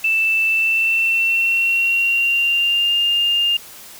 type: tone with pitch glide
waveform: sine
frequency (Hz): 2652 to 2810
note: E7 to F7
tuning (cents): +10 to +10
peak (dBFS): -14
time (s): 0.04-3.57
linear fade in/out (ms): 5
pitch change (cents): +100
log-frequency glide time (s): 0.49-2.94
effects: white hiss -39 dBFS RMS until 3.99 s